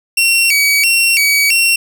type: tone with vibrato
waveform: sawtooth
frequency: 2489 Hz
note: D#7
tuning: in tune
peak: -6 dBFS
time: 0.17-1.76 s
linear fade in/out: 5 ms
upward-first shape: square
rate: 1.5 Hz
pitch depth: 160 cents each way
effects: none